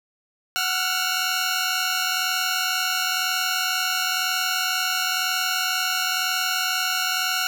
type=tone cluster; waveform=15% pulse; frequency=743 / 1363 / 1445 Hz; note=F#5 / F6 / F#6; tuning=+7 / -43 / -41 cents; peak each=-22 / -19 / -19 dBFS; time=0.56-7.47 s; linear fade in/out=0 ms; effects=none